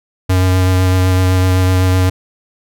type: tone with vibrato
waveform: square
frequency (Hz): 92.5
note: F#2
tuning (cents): 0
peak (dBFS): -10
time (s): 0.29-2.1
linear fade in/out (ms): 10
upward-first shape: sine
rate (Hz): 7.9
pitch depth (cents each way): 14
effects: none